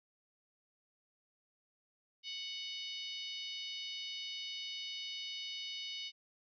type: harmonic tone with a mistuned harmonic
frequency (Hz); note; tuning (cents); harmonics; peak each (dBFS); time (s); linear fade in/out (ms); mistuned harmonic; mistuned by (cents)
740; F#5; 0; 3 / 4 / 5 / 6 / 7 / 8; -50 / -44 / -46 / -50 / -51 / -58; 2.23-6.12; 50; 7; -50
effects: none